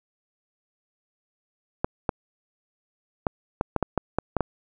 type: clicks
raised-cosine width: 1 ms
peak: -8 dBFS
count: 10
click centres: 1.845 / 2.092 / 3.268 / 3.611 / 3.763 / 3.827 / 3.977 / 4.186 / 4.367 / 4.407 s
effects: none